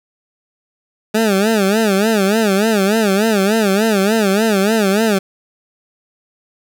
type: tone with vibrato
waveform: 20% pulse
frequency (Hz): 207.9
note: G#3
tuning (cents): +2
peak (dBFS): -7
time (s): 1.14-5.19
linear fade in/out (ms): 10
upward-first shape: sine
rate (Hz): 3.4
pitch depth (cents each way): 150
effects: none